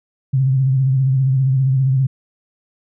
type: tone with vibrato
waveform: sine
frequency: 132.7 Hz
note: C3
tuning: 25 cents sharp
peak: -12 dBFS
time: 0.33-2.07 s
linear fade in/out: 10 ms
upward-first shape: sine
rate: 15 Hz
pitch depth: 56 cents each way
effects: none